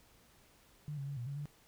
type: tone with pitch steps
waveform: sine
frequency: 148.5 / 138.4 / 141.4 / 120.3 / 140.4 / 146 Hz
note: D3 / C#3 / C#3 / B2 / C#3 / D3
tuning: +20 / -2 / +35 / -45 / +22 / -10 cents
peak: -38 dBFS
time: 0.88-1.456 s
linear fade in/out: 0 ms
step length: 96 ms
effects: pink hiss -65 dBFS RMS until 1.67 s